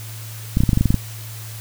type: clicks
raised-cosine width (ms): 5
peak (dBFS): -3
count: 10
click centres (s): 0.571 / 0.605 / 0.636 / 0.692 / 0.732 / 0.774 / 0.81 / 0.857 / 0.905 / 0.943
effects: added 110 Hz sine -32 dBFS peak until 1.6 s + white hiss -38 dBFS RMS until 1.6 s